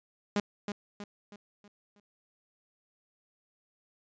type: tone with echo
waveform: sawtooth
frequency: 205 Hz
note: G#3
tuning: 22 cents flat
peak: -22 dBFS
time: 0.36-0.4 s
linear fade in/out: 2 ms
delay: 320 ms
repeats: 5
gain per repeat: -7 dB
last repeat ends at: 2 s
effects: resampled to 16000 Hz